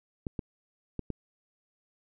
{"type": "clicks", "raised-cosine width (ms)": 3, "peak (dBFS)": -20, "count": 4, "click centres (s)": [0.268, 0.392, 0.993, 1.103], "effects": []}